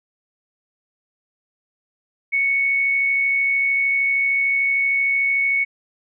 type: tone with amplitude modulation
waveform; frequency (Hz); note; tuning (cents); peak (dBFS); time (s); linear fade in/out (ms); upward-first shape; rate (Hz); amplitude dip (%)
sine; 2217; C#7; 0; -15; 2.32-5.65; 20; sine; 73.2; 25
effects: none